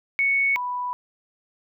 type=tone pair in turn; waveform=sine; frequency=2217 / 987.6 Hz; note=C#7 / B5; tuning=0 / 0 cents; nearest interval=octave + major second; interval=1400 cents; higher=first; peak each=-18 / -25 dBFS; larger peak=first; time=0.19-0.56 / 0.56-0.93 s; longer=neither; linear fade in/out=0 ms; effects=none